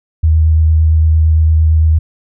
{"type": "tone with vibrato", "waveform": "sine", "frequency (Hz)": 79.2, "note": "D#2", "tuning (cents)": 31, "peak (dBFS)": -6, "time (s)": [0.23, 1.99], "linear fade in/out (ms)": 10, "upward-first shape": "sine", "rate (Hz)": 8.8, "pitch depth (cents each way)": 15, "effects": []}